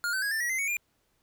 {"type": "tone with pitch steps", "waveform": "square", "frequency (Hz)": [1421, 1531.8, 1651.3, 1780, 1918.8, 2068, 2230, 2404], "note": ["F6", "G6", "G#6", "A6", "A#6", "C7", "C#7", "D7"], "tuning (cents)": [30, -40, -10, 20, 50, -21, 10, 40], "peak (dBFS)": -28, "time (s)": [0.04, 0.768], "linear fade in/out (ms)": 0, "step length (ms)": 91, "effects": ["pink hiss -72 dBFS RMS until 1.22 s"]}